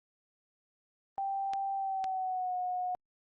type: tone with pitch glide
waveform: sine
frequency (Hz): 784 to 727.3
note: G5 to F#5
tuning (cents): 0 to -30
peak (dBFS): -31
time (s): 1.18-2.95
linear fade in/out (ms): 0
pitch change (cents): -130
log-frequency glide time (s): 1.75-2.55
type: clicks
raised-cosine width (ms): 0.2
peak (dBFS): -24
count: 2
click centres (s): 1.535 / 2.042
effects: Opus 32 kbps